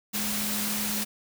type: tone in noise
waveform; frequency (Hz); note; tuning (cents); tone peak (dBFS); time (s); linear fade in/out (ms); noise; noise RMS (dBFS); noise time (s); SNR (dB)
sine; 209.5; G#3; +15; -33; 0.13-1.05; 20; white; -30; 0.13-1.05; -6
effects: none